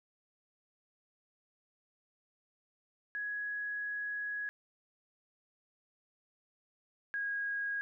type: tone pair in turn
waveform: sine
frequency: 1671 / 1642.3 Hz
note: G#6 / G#6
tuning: +10 / -20 cents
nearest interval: unison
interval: 30 cents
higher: first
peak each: -35 / -33 dBFS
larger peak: second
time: 3.15-4.49 / 7.14-7.81 s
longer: first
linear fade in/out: 0 ms
effects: none